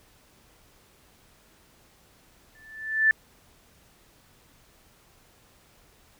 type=tone with exponential growth; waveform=sine; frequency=1760 Hz; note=A6; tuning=in tune; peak=-14 dBFS; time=2.55-3.11 s; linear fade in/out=1 ms; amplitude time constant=120 ms; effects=pink hiss -59 dBFS RMS until 6.19 s